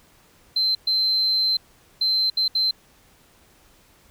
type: tone bursts at uneven times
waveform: sine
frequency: 4100 Hz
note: C8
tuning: 36 cents flat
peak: -17 dBFS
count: 5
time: 0.56-0.75 / 0.87-1.57 / 2.01-2.3 / 2.37-2.48 / 2.55-2.71 s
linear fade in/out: 5 ms
effects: tanh soft clip ceiling -13 dBFS + pink hiss -56 dBFS RMS until 4.1 s